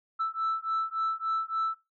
sine beating tone pair, 1318.5 / 1322 Hz, E6 / E6, 0 / +5 cents, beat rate 3.5 Hz, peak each -29 dBFS, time 0.19-1.75 s, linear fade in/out 20 ms, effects noise-tail reverb RT60 0.2 s tail -19 dB re dry + tanh soft clip ceiling -23 dBFS

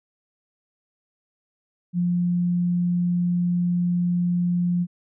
sine tone, 175.9 Hz, F3, 13 cents sharp, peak -19 dBFS, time 1.93-4.87 s, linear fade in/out 50 ms, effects none

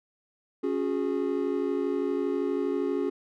triangle chord, C# suspended fourth, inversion none, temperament equal with one note detuned, 277.2 / 362.8 / 415.3 Hz, C#4 / F#4 / G#4, 0 / -34 / 0 cents, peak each -28 dBFS, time 0.63-3.1 s, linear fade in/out 10 ms, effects none

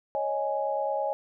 sine chord, C# suspended second, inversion none, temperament just, 554.4 / 623.7 / 831.5 Hz, C#5 / D#5 / G#5, 0 / +4 / +2 cents, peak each -30 / -31 / -30 dBFS, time 0.15-1.13 s, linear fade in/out 0 ms, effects none

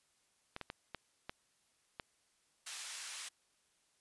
clicks, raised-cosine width 0.3 ms, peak -26 dBFS, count 6, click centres 0.564 / 0.613 / 0.701 / 0.947 / 1.295 / 1.998 s
white band-pass noise, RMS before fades -46 dBFS, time 2.66-3.29 s, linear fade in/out 10 ms, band 1200 to 9000 Hz, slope 12 dB/octave
effects white hiss -75 dBFS RMS until 4 s + resampled to 24000 Hz

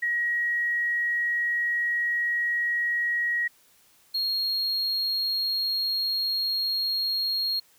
sine / triangle tone pair in turn, 1900 / 4265 Hz, A#6 / C8, +33 / +32 cents, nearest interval octave + major second, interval 1399 cents, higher second, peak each -23 dBFS, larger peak neither, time 0.02-3.48 / 4.14-7.6 s, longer neither, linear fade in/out 10 ms, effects white hiss -60 dBFS RMS until 7.78 s

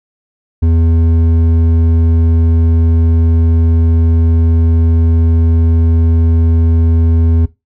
sine tone with hard clipping, 82.41 Hz, E2, in tune, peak -9 dBFS, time 0.62-7.46 s, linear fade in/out 10 ms, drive 8 dB, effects noise-tail reverb RT60 0.2 s tail -17 dB re dry

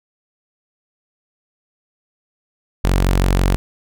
sawtooth tone, 46.1 Hz, F#1, 6 cents flat, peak -9 dBFS, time 2.84-3.56 s, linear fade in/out 0 ms, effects none

